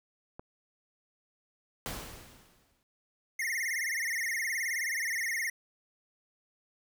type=click; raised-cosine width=1 ms; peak=-29 dBFS; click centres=0.395 s
type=noise with exponential decay; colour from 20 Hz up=pink; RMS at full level=-36 dBFS; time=1.86-2.83 s; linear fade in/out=0 ms; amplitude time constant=210 ms
type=tone with vibrato; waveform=square; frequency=1975.5 Hz; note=B6; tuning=in tune; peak=-31 dBFS; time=3.39-5.5 s; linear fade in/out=5 ms; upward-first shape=sine; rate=19 Hz; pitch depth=160 cents each way
effects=none